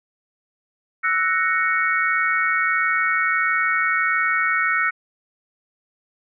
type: chord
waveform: sine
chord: F# dominant seventh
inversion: third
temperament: equal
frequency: 1318.5 / 1480 / 1864.7 / 2217 Hz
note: E6 / F#6 / A#6 / C#7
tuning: 0 / 0 / 0 / 0 cents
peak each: -23 dBFS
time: 1.03-4.91 s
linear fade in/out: 20 ms
effects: none